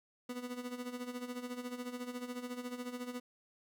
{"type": "tone with tremolo", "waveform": "30% pulse", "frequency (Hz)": 246.9, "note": "B3", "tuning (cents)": 0, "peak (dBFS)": -35, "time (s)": [0.29, 3.2], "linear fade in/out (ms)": 5, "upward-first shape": "sine", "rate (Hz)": 14, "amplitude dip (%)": 70, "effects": []}